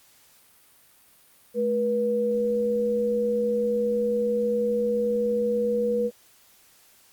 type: tone pair together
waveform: sine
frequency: 215.4 / 483.5 Hz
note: A3 / B4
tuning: -37 / -37 cents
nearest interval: octave + major second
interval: 1400 cents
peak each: -29 / -22 dBFS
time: 1.54-6.11 s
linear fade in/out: 50 ms
effects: white hiss -57 dBFS RMS until 7.12 s + Opus 48 kbps